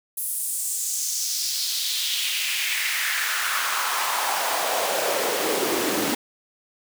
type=noise with high-pass filter sweep; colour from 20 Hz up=pink; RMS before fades=-25 dBFS; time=0.17-6.15 s; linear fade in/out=5 ms; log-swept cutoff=11000 to 270 Hz; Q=2.6; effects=none